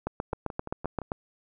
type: two click trains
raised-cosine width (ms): 1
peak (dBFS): -23 / -15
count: 5 / 9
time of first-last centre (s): 0.33-1.017 / 0.07-1.118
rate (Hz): 5.82 / 7.63
effects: none